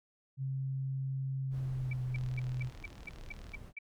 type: tone with pitch glide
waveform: sine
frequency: 134 to 126.48 Hz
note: C3 to B2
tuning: +42 to +42 cents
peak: -33 dBFS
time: 0.37-2.71 s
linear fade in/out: 50 ms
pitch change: -100 cents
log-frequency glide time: 1.42-2.02 s
type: noise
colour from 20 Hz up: brown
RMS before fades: -48 dBFS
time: 1.5-3.73 s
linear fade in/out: 50 ms
type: tone bursts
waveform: sine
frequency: 2313 Hz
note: D7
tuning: 27 cents flat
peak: -39 dBFS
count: 9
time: 1.91-3.788 s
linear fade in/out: 5 ms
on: 22 ms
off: 210 ms
type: click train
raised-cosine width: 0.2 ms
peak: -37 dBFS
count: 55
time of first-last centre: 2.16-3.545 s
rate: 39 Hz
effects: none